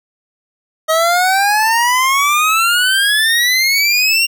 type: exponential sweep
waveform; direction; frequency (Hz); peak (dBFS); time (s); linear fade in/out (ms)
25% pulse; up; 628 to 2792; -7; 0.88-4.27; 20
effects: none